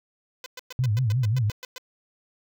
5% pulse tone bursts, 506 Hz, B4, 42 cents sharp, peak -24 dBFS, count 11, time 0.44-1.782 s, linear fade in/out 2 ms, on 22 ms, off 110 ms
sine tone with vibrato, 116.54 Hz, A#2, in tune, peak -20 dBFS, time 0.79-1.5 s, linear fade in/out 0 ms, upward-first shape sine, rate 5.6 Hz, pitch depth 220 cents each way
effects none

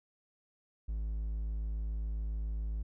triangle tone, 53.6 Hz, A1, 45 cents flat, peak -31 dBFS, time 0.88-2.83 s, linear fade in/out 10 ms, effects none

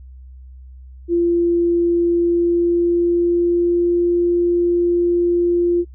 sine tone with pitch glide, 343.5 to 347.7 Hz, F4 to F4, -29 to -8 cents, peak -13 dBFS, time 1.08-5.85 s, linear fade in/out 50 ms, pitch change +21 cents, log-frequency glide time 2.15-4.05 s, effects noise-tail reverb RT60 0.1 s tail -26 dB re dry + added 64 Hz sine -36 dBFS peak until 5.94 s

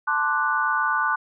sine chord, D dominant seventh, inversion second, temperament equal, 880 / 1046.5 / 1174.7 / 1480 Hz, A5 / C6 / D6 / F#6, 0 / 0 / 0 / 0 cents, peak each -27 / -28 / -25 / -23 dBFS, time 0.07-1.16 s, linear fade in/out 10 ms, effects none

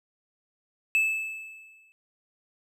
triangle tone with exponential decay, 2619 Hz, E7, 12 cents flat, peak -17 dBFS, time 0.95-1.92 s, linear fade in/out 0 ms, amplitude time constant 210 ms, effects none

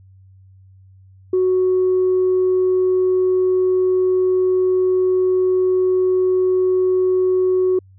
sine tone, 370 Hz, F#4, in tune, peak -12 dBFS, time 1.33-7.79 s, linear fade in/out 5 ms, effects tanh soft clip ceiling -10 dBFS + added 95 Hz sine -44 dBFS peak until 7.98 s

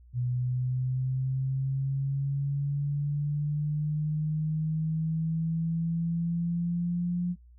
sine linear sweep, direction up, 122.8 to 177.2 Hz, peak -26 dBFS, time 0.13-7.36 s, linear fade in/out 50 ms, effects noise-tail reverb RT60 0.1 s tail -25 dB re dry + added 60 Hz sine -51 dBFS peak until 7.58 s

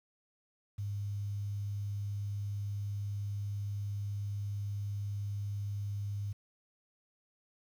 sine tone with quantisation, 101.5 Hz, G#2, 39 cents flat, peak -34 dBFS, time 0.78-6.33 s, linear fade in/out 10 ms, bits 10, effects none

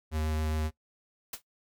square tone with vibrato, 77.78 Hz, D#2, in tune, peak -29 dBFS, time 0.11-0.71 s, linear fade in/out 50 ms, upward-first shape triangle, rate 7.3 Hz, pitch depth 11 cents each way
white noise with exponential decay, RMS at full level -32 dBFS, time 1.33-1.42 s, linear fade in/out 5 ms, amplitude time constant 18 ms
effects noise-tail reverb RT60 0.1 s tail -19 dB re dry

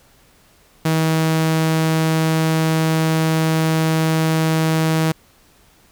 sawtooth tone, 159.9 Hz, D#3, 48 cents sharp, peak -11 dBFS, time 0.85-5.12 s, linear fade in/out 5 ms, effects pink hiss -53 dBFS RMS until 5.91 s

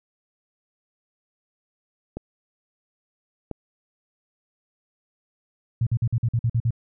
clicks, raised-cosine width 2 ms, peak -17 dBFS, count 2, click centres 2.17 / 3.513 s
sine tone bursts, 116.54 Hz, A#2, in tune, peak -18 dBFS, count 9, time 5.81-6.707 s, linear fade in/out 5 ms, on 57 ms, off 48 ms
effects none

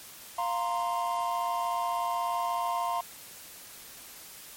triangle chord, F suspended fourth, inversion none, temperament just, 698.5 / 931.3 / 1047.7 Hz, F5 / Bb5 / C6, 0 / -2 / +2 cents, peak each -30 dBFS, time 0.38-3.01 s, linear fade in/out 5 ms, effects white hiss -47 dBFS RMS until 4.56 s + MP3 64 kbps

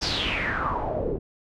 pink noise with low-pass filter sweep, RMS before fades -27 dBFS, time 0.01-1.19 s, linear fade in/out 20 ms, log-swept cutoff 5300 to 360 Hz, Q 6.1, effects none

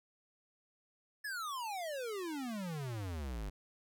square exponential sweep, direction down, 1760 to 46.67 Hz, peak -39 dBFS, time 1.24-3.5 s, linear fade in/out 10 ms, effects none

